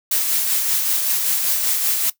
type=noise with tremolo; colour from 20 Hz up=blue; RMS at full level=-18 dBFS; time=0.11-2.1 s; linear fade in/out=5 ms; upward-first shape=sine; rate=5.2 Hz; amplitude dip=35%; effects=noise-tail reverb RT60 0.1 s tail -17 dB re dry